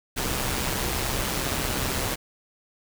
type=noise with amplitude modulation; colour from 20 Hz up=pink; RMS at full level=-25 dBFS; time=0.16-2.16 s; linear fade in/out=20 ms; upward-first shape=sine; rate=131 Hz; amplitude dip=50%; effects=none